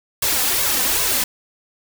white noise with flanger, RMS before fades -19 dBFS, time 0.22-1.24 s, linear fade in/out 5 ms, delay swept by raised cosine 1.8 to 4 ms, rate 2.5 Hz, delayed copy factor +0.85, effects none

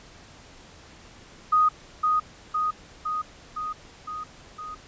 sine tone with echo, 1244.5 Hz, D#6, in tune, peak -16 dBFS, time 1.52-1.69 s, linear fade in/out 10 ms, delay 510 ms, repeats 6, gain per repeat -3 dB, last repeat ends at 4.75 s, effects pink hiss -49 dBFS RMS until 4.87 s + resampled to 16000 Hz

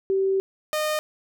sine / sawtooth tone pair in turn, 385.9 / 612.6 Hz, G4 / D#5, -27 / -27 cents, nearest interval minor sixth, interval 800 cents, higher second, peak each -19 dBFS, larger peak neither, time 0.1-0.4 / 0.73-0.99 s, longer first, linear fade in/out 0 ms, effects none

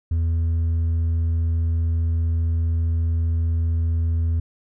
triangle tone with hard clipping, 82.41 Hz, E2, in tune, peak -17 dBFS, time 0.11-4.4 s, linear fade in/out 5 ms, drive 1 dB, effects none

